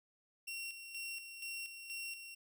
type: tone with tremolo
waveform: sawtooth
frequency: 2735 Hz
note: F7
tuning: 37 cents flat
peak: -38 dBFS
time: 0.47-2.35 s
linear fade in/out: 10 ms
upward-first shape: square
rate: 2.1 Hz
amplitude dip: 55%
effects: none